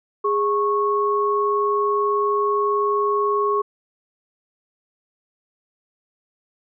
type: tone pair together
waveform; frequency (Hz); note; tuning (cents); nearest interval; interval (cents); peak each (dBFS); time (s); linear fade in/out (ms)
sine; 412.2 / 1100.4; G#4 / C#6; -13 / -13; octave + perfect fourth; 1700; -20; 0.24-3.62; 10
effects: none